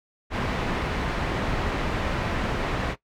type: low-pass noise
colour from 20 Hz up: pink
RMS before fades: -27 dBFS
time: 0.3-2.96 s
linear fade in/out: 50 ms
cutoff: 2400 Hz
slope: 12 dB/octave
effects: noise-tail reverb RT60 0.1 s tail -17 dB re dry